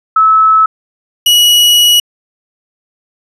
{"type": "tone pair in turn", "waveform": ["sine", "40% pulse"], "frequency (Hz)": [1300, 2918], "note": ["E6", "F#7"], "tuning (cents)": [-24, -25], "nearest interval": "octave + major second", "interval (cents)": 1399, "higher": "second", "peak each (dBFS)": -4, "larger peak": "neither", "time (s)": [[0.16, 0.66], [1.26, 2]], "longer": "second", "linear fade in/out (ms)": 5, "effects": ["resampled to 32000 Hz"]}